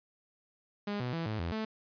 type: tone with pitch steps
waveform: sawtooth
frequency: 204.8 / 124 / 165.7 / 108.4 / 84.4 / 218.9 Hz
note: G#3 / B2 / E3 / A2 / E2 / A3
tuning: -24 / +7 / +9 / -25 / +41 / -9 cents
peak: -29 dBFS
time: 0.87-1.65 s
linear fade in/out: 5 ms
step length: 130 ms
effects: resampled to 11025 Hz